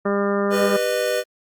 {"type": "harmonic tone", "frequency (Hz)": 200.7, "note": "G3", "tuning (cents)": 41, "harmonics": [1, 2, 3, 4, 5, 6, 7, 8, 9], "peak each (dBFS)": [-23, -22, -25, -36, -34, -28, -33, -40, -36], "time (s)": [0.05, 0.77], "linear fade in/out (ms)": 10}
{"type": "chord", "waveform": "square", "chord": "G augmented", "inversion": "none", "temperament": "equal with one note detuned", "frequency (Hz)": [392, 493.9, 609.4], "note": ["G4", "B4", "D#5"], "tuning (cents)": [0, 0, -36], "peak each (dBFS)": [-29, -23, -24], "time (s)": [0.5, 1.24], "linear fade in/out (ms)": 50}
{"effects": ["Opus 48 kbps"]}